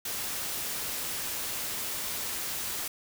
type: noise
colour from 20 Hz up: white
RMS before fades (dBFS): -34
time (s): 0.05-2.88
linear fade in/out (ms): 5
effects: none